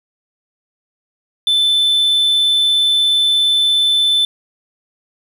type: tone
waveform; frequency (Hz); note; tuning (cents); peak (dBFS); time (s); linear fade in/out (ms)
sine; 3523; A7; +1; -8; 1.47-4.25; 2
effects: tanh soft clip ceiling -10 dBFS + 7-bit